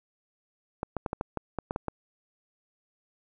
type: clicks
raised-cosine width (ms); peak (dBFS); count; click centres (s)
1; -16; 10; 0.831 / 0.967 / 1.062 / 1.131 / 1.211 / 1.373 / 1.587 / 1.709 / 1.761 / 1.883
effects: none

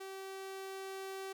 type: tone with level ramp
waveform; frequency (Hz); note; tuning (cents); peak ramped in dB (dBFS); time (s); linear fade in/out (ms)
sawtooth; 385.4; G4; -29; -40 to -37; 0-1.33; 10
effects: none

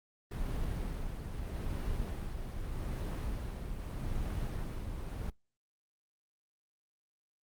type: noise with tremolo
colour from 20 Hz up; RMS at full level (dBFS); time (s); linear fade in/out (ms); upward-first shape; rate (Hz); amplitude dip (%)
brown; -35; 0.31-5.3; 5; sine; 0.81; 40
effects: noise-tail reverb RT60 0.2 s tail -25 dB re dry + Opus 32 kbps

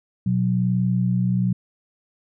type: tone pair together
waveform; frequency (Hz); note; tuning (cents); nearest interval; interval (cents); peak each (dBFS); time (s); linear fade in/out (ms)
sine; 122.5 / 183.54; B2 / F#3; -14 / -14; perfect fifth; 700; -21 / -20; 0.26-1.53; 5
effects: none

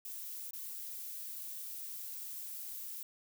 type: noise with dropouts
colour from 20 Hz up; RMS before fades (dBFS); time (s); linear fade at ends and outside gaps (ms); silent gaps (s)
violet; -44; 0.05-3.03; 1; 0.508-0.533
effects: none

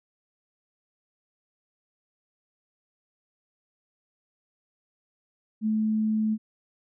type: tone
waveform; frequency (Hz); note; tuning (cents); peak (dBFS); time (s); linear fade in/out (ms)
sine; 217; A3; -24; -22; 5.61-6.38; 50
effects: none

